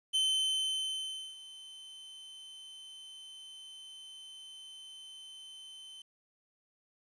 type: tone with ADSR envelope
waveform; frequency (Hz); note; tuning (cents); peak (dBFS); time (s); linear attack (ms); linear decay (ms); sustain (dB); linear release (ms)
45% pulse; 3072; G7; -36; -26; 0.13-6.02; 22; 1200; -21; 3
effects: resampled to 22050 Hz + 11-bit